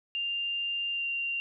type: tone with pitch glide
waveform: sine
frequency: 2794 to 2771 Hz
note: F7 to F7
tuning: 0 to -14 cents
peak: -29 dBFS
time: 0.15-1.4 s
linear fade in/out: 0 ms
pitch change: -14 cents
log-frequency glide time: 0.92-1.06 s
effects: none